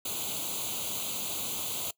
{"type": "noise with comb filter", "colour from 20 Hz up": "white", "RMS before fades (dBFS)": -34, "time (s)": [0.05, 1.91], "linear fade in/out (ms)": 5, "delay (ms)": 0.28, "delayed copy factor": 0.9, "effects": ["noise-tail reverb RT60 0.1 s tail -21 dB re dry", "high-pass 80 Hz 12 dB/octave"]}